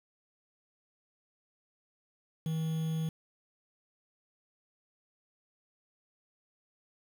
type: tone with quantisation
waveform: triangle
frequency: 160 Hz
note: D#3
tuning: 49 cents sharp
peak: -28 dBFS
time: 2.46-3.09 s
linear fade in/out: 2 ms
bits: 8
effects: none